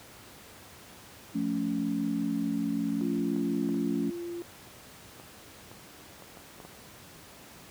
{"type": "chord", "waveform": "sine", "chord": "F augmented", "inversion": "none", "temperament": "equal with one note detuned", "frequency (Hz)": [174.61, 220, 280.7], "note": ["F3", "A3", "C#4"], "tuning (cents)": [0, 0, 22], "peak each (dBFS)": [-35, -31, -30], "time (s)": [1.34, 4.11], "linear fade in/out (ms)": 20}
{"type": "tone", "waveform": "sine", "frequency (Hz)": 344.9, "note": "F4", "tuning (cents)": -22, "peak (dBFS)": -34, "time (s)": [3.01, 4.42], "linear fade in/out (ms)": 0}
{"type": "clicks", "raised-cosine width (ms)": 1, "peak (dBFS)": -32, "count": 10, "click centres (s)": [3.012, 3.363, 3.69, 3.744, 5.199, 5.715, 6.223, 6.372, 6.602, 6.65]}
{"effects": ["pink hiss -50 dBFS RMS until 7.7 s", "high-pass 80 Hz 12 dB/octave"]}